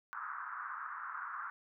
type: band-pass noise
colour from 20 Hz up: pink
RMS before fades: -43 dBFS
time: 0.13-1.5 s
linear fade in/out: 0 ms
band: 1100 to 1500 Hz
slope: 48 dB/octave
effects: none